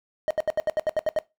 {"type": "tone bursts", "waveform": "triangle", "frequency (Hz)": 622.3, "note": "D#5", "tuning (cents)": 0, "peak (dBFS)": -18, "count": 10, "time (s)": [0.28, 1.188], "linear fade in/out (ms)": 0, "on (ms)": 26, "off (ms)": 72, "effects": ["noise-tail reverb RT60 0.2 s tail -18 dB re dry"]}